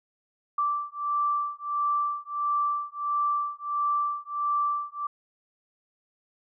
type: beating tone pair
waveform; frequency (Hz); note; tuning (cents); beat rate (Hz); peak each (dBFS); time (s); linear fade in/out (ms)
sine; 1169 / 1170.5; D6 / D6; -8 / -6; 1.5; -28; 0.58-5.07; 5
effects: none